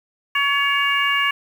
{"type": "harmonic tone with a mistuned harmonic", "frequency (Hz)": 562, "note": "C#5", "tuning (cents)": 24, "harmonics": [2, 3, 4, 5], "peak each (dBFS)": [-22, -22, -22, -22], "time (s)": [0.35, 1.31], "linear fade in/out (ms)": 5, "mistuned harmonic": 3, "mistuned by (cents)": 15, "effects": ["7-bit"]}